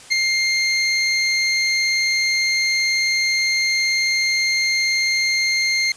25% pulse tone with ADSR envelope, 2113 Hz, C7, 16 cents sharp, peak -9 dBFS, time 0.1-5.92 s, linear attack 26 ms, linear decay 4 ms, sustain -4 dB, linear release 3 ms, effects white hiss -42 dBFS RMS until 5.96 s + resampled to 22050 Hz

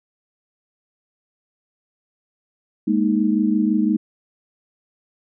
sine chord, Ab suspended second, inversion none, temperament just, 207.7 / 233.6 / 311.5 Hz, Ab3 / Bb3 / Eb4, 0 / +4 / +2 cents, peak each -19 / -21 / -20 dBFS, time 2.87-3.97 s, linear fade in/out 10 ms, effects none

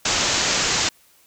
white low-pass noise, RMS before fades -21 dBFS, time 0.05-0.89 s, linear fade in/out 5 ms, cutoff 7400 Hz, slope 96 dB/octave, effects white hiss -56 dBFS RMS until 1.26 s

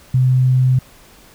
sine tone, 128.5 Hz, C3, 31 cents flat, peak -10 dBFS, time 0.14-0.79 s, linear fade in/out 5 ms, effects pink hiss -46 dBFS RMS until 1.34 s

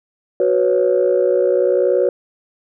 sine chord, F# suspended fourth, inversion none, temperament equal, 370 / 493.9 / 554.4 Hz, F#4 / B4 / C#5, 0 / 0 / 0 cents, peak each -16 dBFS, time 0.4-2.09 s, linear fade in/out 2 ms, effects tanh soft clip ceiling -5 dBFS

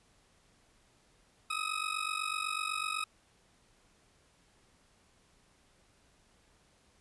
20% pulse ring-modulated tone, 1267 Hz, D#6, 31 cents sharp, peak -25 dBFS, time 1.5-3.04 s, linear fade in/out 0 ms, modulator 24 Hz, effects pink hiss -67 dBFS RMS until 7 s + resampled to 24000 Hz

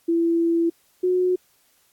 sine tone pair in turn, 335.1 / 364.4 Hz, E4 / F#4, +29 / -26 cents, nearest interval minor second, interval 145 cents, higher second, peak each -17 dBFS, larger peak neither, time 0.08-0.7 / 1.03-1.36 s, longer first, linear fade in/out 10 ms, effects white hiss -62 dBFS RMS until 1.92 s + AAC 64 kbps

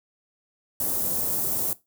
white band-stop noise, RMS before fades -26 dBFS, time 0.8-1.73 s, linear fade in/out 2 ms, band 600 to 11000 Hz, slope 12 dB/octave, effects noise-tail reverb RT60 0.2 s tail -18 dB re dry + high-pass 60 Hz 12 dB/octave

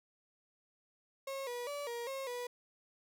35% pulse tone with pitch steps, 543 / 485.1 / 576 / 472.8 / 539 / 488.7 Hz, C#5 / B4 / D5 / A#4 / C#5 / B4, -36 / -31 / -34 / +24 / -49 / -18 cents, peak -37 dBFS, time 1.27-2.47 s, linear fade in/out 5 ms, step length 200 ms, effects none

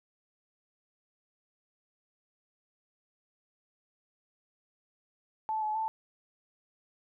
sine tone with pitch steps, 873 / 856 / 882 Hz, A5 / A5 / A5, -14 / -48 / +4 cents, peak -29 dBFS, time 5.49-5.88 s, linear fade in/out 0 ms, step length 130 ms, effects none

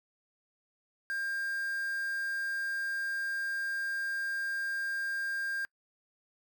triangle tone with quantisation, 1600 Hz, G6, 35 cents sharp, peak -30 dBFS, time 1.1-5.65 s, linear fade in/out 0 ms, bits 8, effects noise-tail reverb RT60 0.1 s tail -25 dB re dry

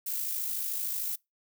violet noise with amplitude modulation, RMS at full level -31 dBFS, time 0.06-1.16 s, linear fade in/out 10 ms, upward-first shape sine, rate 53.4 Hz, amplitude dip 40%, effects noise-tail reverb RT60 0.2 s tail -25 dB re dry

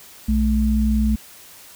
sine tone pair together, 60.65 / 216 Hz, B1 / A3, -31 / -32 cents, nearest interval octave + minor seventh, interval 2199 cents, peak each -18 dBFS, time 0.28-1.16 s, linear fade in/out 10 ms, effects white hiss -44 dBFS RMS until 1.75 s

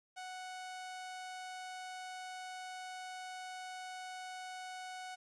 sawtooth tone, 740 Hz, F#5, in tune, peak -40 dBFS, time 0.16-5.16 s, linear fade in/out 20 ms, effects resampled to 22050 Hz + 12-bit

